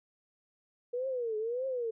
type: tone with vibrato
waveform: sine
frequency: 477.2 Hz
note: A#4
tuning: 41 cents sharp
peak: -31 dBFS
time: 0.93-1.91 s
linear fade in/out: 10 ms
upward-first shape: triangle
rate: 1.7 Hz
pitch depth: 210 cents each way
effects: none